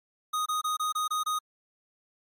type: tone bursts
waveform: square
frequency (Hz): 1244.5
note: D#6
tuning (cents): 0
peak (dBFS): -27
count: 7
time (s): 0.33-1.39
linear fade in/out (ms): 10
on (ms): 130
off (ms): 25
effects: MP3 64 kbps